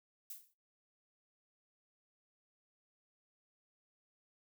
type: noise with exponential decay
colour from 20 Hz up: violet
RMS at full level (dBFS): -43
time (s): 0.3-0.54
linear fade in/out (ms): 5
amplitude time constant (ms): 52
effects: noise-tail reverb RT60 0.2 s tail -18 dB re dry